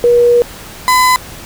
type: tone pair in turn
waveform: sine / 35% pulse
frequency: 480 / 1009.2 Hz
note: B4 / B5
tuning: -49 / +37 cents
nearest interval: octave + minor second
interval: 1286 cents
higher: second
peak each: -5 dBFS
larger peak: neither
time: 0.04-0.42 / 0.88-1.16 s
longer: first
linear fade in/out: 0 ms
effects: pink hiss -31 dBFS RMS until 1.45 s